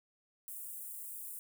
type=high-pass noise; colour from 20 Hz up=white; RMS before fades=-45 dBFS; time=0.48-1.39 s; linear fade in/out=0 ms; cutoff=8200 Hz; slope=48 dB/octave; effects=none